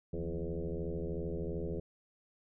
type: tone with frequency modulation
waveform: sine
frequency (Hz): 172.2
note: F3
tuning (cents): -24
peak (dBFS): -34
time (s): 0.13-1.8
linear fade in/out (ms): 5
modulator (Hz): 82.8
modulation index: 4.1
effects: none